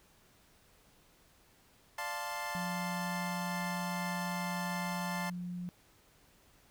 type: chord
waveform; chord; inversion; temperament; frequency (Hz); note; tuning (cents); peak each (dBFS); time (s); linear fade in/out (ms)
25% pulse; D minor seventh; none; equal; 587.3 / 698.5 / 880 / 1046.5; D5 / F5 / A5 / C6; 0 / 0 / 0 / 0; -42 / -40 / -36 / -39; 1.98-5.3; 5
type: tone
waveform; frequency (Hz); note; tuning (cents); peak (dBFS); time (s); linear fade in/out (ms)
sine; 177.6; F3; +29; -37; 2.55-5.69; 0
effects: pink hiss -65 dBFS RMS until 6.7 s